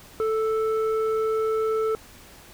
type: tone with low-pass filter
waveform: square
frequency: 440 Hz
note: A4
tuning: in tune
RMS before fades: -24 dBFS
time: 0.2-1.95 s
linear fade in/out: 0 ms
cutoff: 1000 Hz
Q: 9.9
effects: pink hiss -48 dBFS RMS until 2.53 s